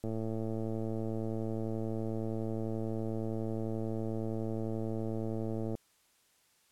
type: click train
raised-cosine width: 2 ms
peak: -24 dBFS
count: 635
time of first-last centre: 0.04-5.752 s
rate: 111 Hz
effects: white hiss -69 dBFS RMS until 6.71 s + low-pass 12000 Hz 12 dB/octave